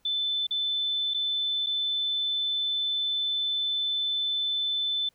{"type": "tone with dropouts", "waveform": "sine", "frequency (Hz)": 3520, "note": "A7", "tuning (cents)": 0, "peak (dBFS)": -25, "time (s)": [0.05, 5.09], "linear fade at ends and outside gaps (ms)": 5, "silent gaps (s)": [[0.469, 0.508], [1.138, 1.144], [1.663, 1.668]], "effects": ["pink hiss -69 dBFS RMS until 5.14 s"]}